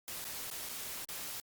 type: noise with dropouts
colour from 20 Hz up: white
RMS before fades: -42 dBFS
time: 0.08-1.4 s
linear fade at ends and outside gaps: 0 ms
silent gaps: 0.243-0.251 / 0.501-0.513 / 0.689-0.694 / 1.047-1.088 s
effects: Opus 48 kbps